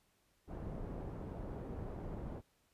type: low-pass noise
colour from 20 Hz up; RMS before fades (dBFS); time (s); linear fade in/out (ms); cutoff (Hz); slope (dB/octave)
pink; -44; 0.47-2.42; 50; 610; 12
effects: pink hiss -75 dBFS RMS until 2.73 s + resampled to 32000 Hz